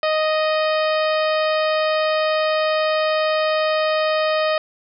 harmonic tone with a mistuned harmonic, 622.3 Hz, D#5, in tune, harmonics 1 / 2 / 3 / 4 / 5 / 6 / 7 / 8, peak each -18 / -24 / -28 / -30 / -32 / -34 / -35 / -36 dBFS, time 0.03-4.58 s, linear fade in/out 2 ms, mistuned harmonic 5, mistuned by -18 cents, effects none

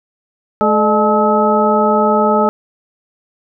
harmonic tone with a mistuned harmonic, 214.6 Hz, A3, 43 cents flat, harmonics 1 / 2 / 3 / 4 / 6, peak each -16 / -16 / -16 / -16 / -16 dBFS, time 0.61-2.49 s, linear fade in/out 0 ms, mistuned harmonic 3, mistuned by -96 cents, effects none

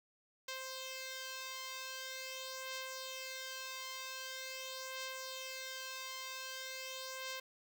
5% pulse beating tone pair, 523.3 / 523.74 Hz, C5 / C5, 0 / +2 cents, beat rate 0.44 Hz, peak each -32 / -39 dBFS, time 0.48-7.4 s, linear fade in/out 5 ms, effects none

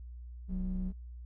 triangle ring-modulated tone, 109.1 Hz, A2, 14 cents flat, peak -25 dBFS, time 0.48-0.93 s, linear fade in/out 50 ms, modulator 76 Hz, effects tanh soft clip ceiling -27 dBFS + added 60 Hz sine -43 dBFS peak until 1.25 s

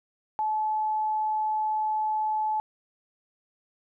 sine tone, 862 Hz, A5, 36 cents flat, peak -24 dBFS, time 0.39-2.6 s, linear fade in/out 0 ms, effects none

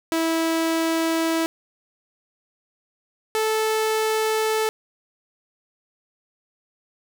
sawtooth tone pair in turn, 326.7 / 437.4 Hz, E4 / A4, -15 / -10 cents, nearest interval perfect fourth, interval 505 cents, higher second, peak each -16 dBFS, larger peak neither, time 0.12-1.46 / 3.35-4.69 s, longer neither, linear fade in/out 0 ms, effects none

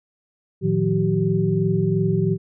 sine tone cluster, 112.9 / 156.3 / 179.1 / 384.6 Hz, A2 / D#3 / F3 / G4, +45 / +8 / +44 / -33 cents, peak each -24 / -22 / -22 / -23 dBFS, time 0.61-2.38 s, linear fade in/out 50 ms, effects none

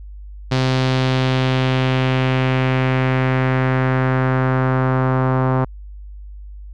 sawtooth tone with low-pass filter sweep, 130 Hz, C3, 11 cents flat, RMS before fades -17 dBFS, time 0.51-5.65 s, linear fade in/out 10 ms, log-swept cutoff 4500 to 1100 Hz, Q 1.8, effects added 50 Hz sine -32 dBFS peak until 6.73 s

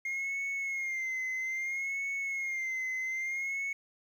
sine tone with vibrato, 2127 Hz, C7, 28 cents sharp, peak -29 dBFS, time 0.05-3.73 s, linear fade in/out 5 ms, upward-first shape sine, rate 0.61 Hz, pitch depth 66 cents each way, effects tanh soft clip ceiling -31 dBFS + 10-bit

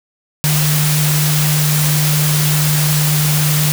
sine tone in noise, 150.7 Hz, D3, 45 cents sharp, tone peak -13 dBFS, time 0.44-3.72 s, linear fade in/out 0 ms, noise white, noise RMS -18 dBFS, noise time 0.44-3.72 s, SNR +2 dB, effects none

